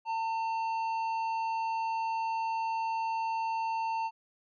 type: tone with tanh clipping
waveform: triangle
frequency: 900 Hz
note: A5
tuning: 39 cents sharp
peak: -31 dBFS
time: 0.05-4.11 s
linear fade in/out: 50 ms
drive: 12 dB
effects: none

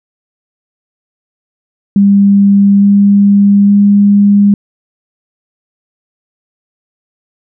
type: tone with pitch steps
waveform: sine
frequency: 199.8 / 201.2 / 202.6 Hz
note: G3 / G3 / G#3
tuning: +33 / +45 / -43 cents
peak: -3 dBFS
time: 1.96-4.54 s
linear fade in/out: 2 ms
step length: 860 ms
effects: none

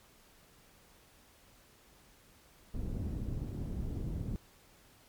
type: low-pass noise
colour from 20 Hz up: pink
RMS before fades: -37 dBFS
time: 2.74-4.36 s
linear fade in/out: 0 ms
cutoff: 230 Hz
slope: 12 dB/octave
effects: pink hiss -62 dBFS RMS until 5.08 s + MP3 96 kbps

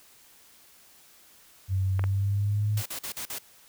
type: tone with pitch glide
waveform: sine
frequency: 95.2 to 105.63 Hz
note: F#2 to G#2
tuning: +50 to +30 cents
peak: -23 dBFS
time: 1.68-2.83 s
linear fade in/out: 50 ms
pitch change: +180 cents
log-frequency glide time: 1.93-2.72 s
type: clicks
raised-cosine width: 0.5 ms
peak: -19 dBFS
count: 2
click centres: 1.994 / 2.04 s
type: noise bursts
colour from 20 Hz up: white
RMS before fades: -35 dBFS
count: 5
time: 2.77-3.386 s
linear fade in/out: 5 ms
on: 88 ms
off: 44 ms
effects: white hiss -56 dBFS RMS until 3.68 s

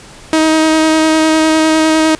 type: tone with vibrato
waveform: sawtooth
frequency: 315.9 Hz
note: D#4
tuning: 26 cents sharp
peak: -4 dBFS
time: 0.33-2.15 s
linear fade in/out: 0 ms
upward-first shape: square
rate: 9.9 Hz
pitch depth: 10 cents each way
effects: pink hiss -36 dBFS RMS until 2.19 s + resampled to 22050 Hz

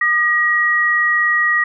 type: tone pair together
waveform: sine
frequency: 1216 / 1901.5 Hz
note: D#6 / A#6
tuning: -40 / +34 cents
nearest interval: minor sixth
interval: 774 cents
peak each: -20 / -13 dBFS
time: 0.01-1.64 s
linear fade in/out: 5 ms
effects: none

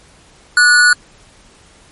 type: tone with amplitude modulation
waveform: square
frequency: 1462 Hz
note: F#6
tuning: 21 cents flat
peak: -5 dBFS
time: 0.57-0.93 s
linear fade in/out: 2 ms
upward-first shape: sine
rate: 280 Hz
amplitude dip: 45%
effects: pink hiss -46 dBFS RMS until 1.91 s + MP3 48 kbps

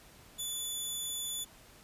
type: tone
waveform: 15% pulse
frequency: 3472 Hz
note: A7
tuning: 24 cents flat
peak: -28 dBFS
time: 0.38-1.45 s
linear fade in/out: 20 ms
effects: pink hiss -57 dBFS RMS until 1.83 s + resampled to 32000 Hz

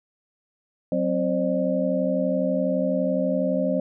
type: tone cluster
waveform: sine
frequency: 185.4 / 262.7 / 531 / 603 Hz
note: F#3 / C4 / C5 / D5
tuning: +4 / +7 / +25 / +46 cents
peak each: -26 dBFS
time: 0.92-3.8 s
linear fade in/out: 2 ms
effects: none

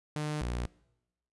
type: tone pair in turn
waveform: sawtooth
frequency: 150.9 / 59.88 Hz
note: D3 / A#1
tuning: +47 / +47 cents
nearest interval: octave + major third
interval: 1600 cents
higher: first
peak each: -28 / -28 dBFS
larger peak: neither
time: 0.16-0.41 / 0.41-0.66 s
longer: neither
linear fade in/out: 0 ms
effects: noise-tail reverb RT60 0.9 s tail -23 dB re dry + resampled to 24000 Hz

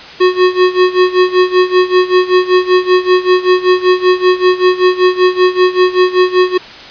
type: tone with tremolo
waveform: square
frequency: 365.9 Hz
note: F#4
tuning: 19 cents flat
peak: -5 dBFS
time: 0.2-6.58 s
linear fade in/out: 10 ms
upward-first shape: sine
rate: 5.2 Hz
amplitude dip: 85%
effects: white hiss -31 dBFS RMS until 6.9 s + resampled to 11025 Hz

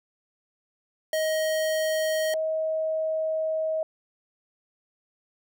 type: tone pair in turn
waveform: square / sine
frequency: 629 / 634.1 Hz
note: D#5 / D#5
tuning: +19 / +33 cents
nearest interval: unison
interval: 14 cents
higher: second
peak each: -24 dBFS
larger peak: neither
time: 1.13-2.34 / 2.34-3.83 s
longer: second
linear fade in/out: 2 ms
effects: none

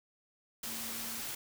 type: tone in noise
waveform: sine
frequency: 227.6 Hz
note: A#3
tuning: 41 cents flat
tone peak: -49 dBFS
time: 0.66-1.21 s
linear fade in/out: 5 ms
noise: white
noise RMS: -40 dBFS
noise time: 0.63-1.35 s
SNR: -12 dB
effects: none

